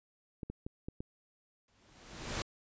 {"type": "clicks", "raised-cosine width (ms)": 3, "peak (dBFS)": -27, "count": 5, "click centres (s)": [0.432, 0.5, 0.665, 0.885, 1.005]}
{"type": "noise with exponential growth", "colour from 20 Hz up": "pink", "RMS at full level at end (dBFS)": -34, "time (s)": [1.68, 2.42], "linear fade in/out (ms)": 2, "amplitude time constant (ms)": 160}
{"effects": ["resampled to 16000 Hz"]}